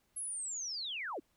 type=linear sweep; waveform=sine; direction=down; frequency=11030 to 222.8 Hz; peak=-37 dBFS; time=0.16-1.2 s; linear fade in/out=10 ms; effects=pink hiss -75 dBFS RMS until 1.36 s